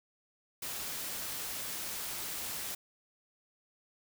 white noise, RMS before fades -39 dBFS, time 0.62-2.75 s, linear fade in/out 5 ms, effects none

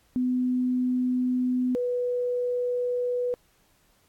sine tone pair in turn, 251.5 / 491.8 Hz, B3 / B4, +32 / -7 cents, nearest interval octave, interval 1161 cents, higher second, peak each -22 / -24 dBFS, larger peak first, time 0.16-1.75 / 1.75-3.34 s, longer neither, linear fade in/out 0 ms, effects pink hiss -64 dBFS RMS until 4.08 s + AAC 64 kbps

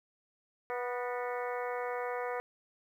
harmonic tone with a mistuned harmonic, 245.3 Hz, B3, 12 cents flat, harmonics 2 / 3 / 4 / 5 / 6 / 7 / 8 / 9, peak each -36 / -40 / -42 / -44 / -46 / -47 / -48 / -49 dBFS, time 0.7-2.4 s, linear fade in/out 0 ms, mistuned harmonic 7, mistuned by +61 cents, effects 11-bit

